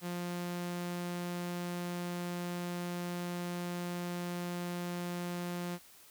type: tone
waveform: sawtooth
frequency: 175.7 Hz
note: F3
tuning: 11 cents sharp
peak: -32 dBFS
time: 0.01-5.79 s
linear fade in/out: 50 ms
effects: white hiss -58 dBFS RMS until 6.1 s